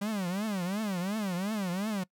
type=tone with vibrato; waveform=45% pulse; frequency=196 Hz; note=G3; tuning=in tune; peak=-30 dBFS; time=0.01-2.04 s; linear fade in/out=10 ms; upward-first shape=triangle; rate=2.8 Hz; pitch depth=240 cents each way; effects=noise-tail reverb RT60 0.1 s tail -23 dB re dry